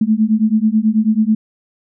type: beating tone pair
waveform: sine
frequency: 213 / 222.2 Hz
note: G#3 / A3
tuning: +44 / +17 cents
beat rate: 9.2 Hz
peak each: -14 dBFS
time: 0.01-1.35 s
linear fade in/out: 5 ms
effects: none